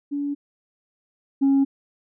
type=tone pair in turn; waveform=sine; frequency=285.9 / 274.2 Hz; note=D4 / C#4; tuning=-46 / -19 cents; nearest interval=minor second; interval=73 cents; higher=first; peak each=-23 / -13 dBFS; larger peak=second; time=0.11-0.35 / 1.41-1.65 s; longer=neither; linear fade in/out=20 ms; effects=tanh soft clip ceiling -13 dBFS